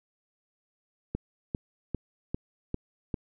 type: click train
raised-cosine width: 3 ms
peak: -17 dBFS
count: 6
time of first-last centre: 1.15-3.142 s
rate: 2.51 Hz
effects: none